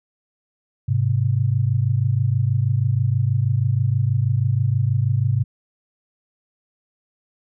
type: tone pair together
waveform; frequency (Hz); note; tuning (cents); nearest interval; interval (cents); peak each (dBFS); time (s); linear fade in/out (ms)
sine; 104.2 / 130.45; G#2 / C3; +6 / -5; major third; 389; -19; 0.88-5.44; 10
effects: none